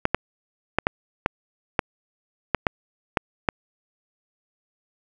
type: clicks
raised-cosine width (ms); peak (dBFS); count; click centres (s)
0.5; -3; 10; 0.054 / 0.146 / 0.786 / 0.869 / 1.261 / 1.792 / 2.547 / 2.668 / 3.172 / 3.488
effects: none